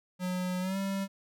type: tone with pitch glide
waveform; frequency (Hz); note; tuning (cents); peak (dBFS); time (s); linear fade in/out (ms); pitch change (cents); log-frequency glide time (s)
square; 182.1 to 195.17; F#3 to G3; -27 to -7; -31; 0.19-1.08; 50; +120; 0.6-0.77
effects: none